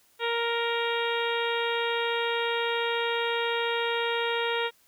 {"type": "harmonic tone", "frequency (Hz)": 467.1, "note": "A#4", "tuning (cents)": 3, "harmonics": [1, 2, 3, 4, 5, 6, 7, 8], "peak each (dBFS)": [-29, -32, -34, -35, -36, -37, -37, -38], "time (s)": [0.19, 4.71], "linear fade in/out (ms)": 50, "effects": ["white hiss -63 dBFS RMS until 4.87 s"]}